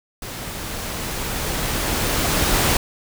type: noise with level ramp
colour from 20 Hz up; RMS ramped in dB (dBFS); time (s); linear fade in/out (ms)
pink; -32 to -17; 0.22-2.77; 2
effects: none